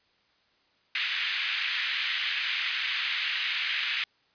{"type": "band-pass noise", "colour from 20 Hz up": "pink", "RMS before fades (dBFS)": -30, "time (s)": [0.95, 4.04], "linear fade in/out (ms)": 2, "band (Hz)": [1900, 3600], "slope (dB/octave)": 24, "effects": ["white hiss -67 dBFS RMS until 4.34 s", "resampled to 11025 Hz"]}